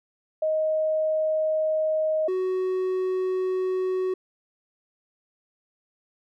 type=tone pair in turn; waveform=sine / triangle; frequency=626 / 372.2 Hz; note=D#5 / F#4; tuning=+10 / +10 cents; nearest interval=major sixth; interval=900 cents; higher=first; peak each=-21 dBFS; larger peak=neither; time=0.42-2.28 / 2.28-4.14 s; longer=neither; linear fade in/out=5 ms; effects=none